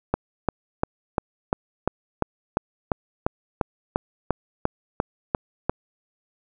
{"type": "click train", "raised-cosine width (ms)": 1, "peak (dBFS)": -6, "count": 17, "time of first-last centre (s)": [0.14, 5.696], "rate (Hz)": 2.88, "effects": []}